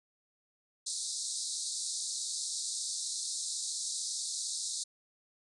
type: band-pass noise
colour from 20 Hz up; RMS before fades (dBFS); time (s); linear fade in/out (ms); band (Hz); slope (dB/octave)
white; -37; 0.86-4.84; 10; 3800 to 9400; 96
effects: none